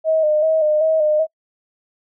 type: tone with vibrato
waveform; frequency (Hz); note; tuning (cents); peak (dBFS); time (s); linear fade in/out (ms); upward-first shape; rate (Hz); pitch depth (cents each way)
sine; 622.3; D#5; 0; -13; 0.04-1.27; 50; square; 2.6; 39
effects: noise-tail reverb RT60 0.1 s tail -26 dB re dry